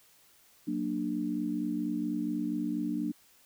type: chord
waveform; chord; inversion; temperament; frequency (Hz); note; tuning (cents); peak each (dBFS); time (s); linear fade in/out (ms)
sine; Gb augmented; none; equal with one note detuned; 185 / 233.1 / 297.4; Gb3 / Bb3 / D4; 0 / 0 / +22; -37 / -34 / -32; 0.67-3.12; 10
effects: white hiss -62 dBFS RMS until 3.45 s